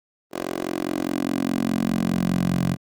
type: tone with high-pass filter sweep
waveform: 10% pulse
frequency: 44.87 Hz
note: F1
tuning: 48 cents sharp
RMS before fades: -24 dBFS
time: 0.31-2.77 s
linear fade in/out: 50 ms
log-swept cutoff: 410 to 150 Hz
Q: 3.2
effects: Opus 32 kbps